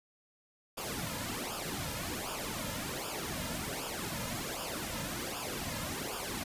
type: noise with flanger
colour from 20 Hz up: pink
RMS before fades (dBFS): -38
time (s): 0.77-6.44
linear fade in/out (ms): 10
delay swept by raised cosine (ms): 0.49 to 2.69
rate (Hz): 1.3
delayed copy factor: -0.75
effects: resampled to 32000 Hz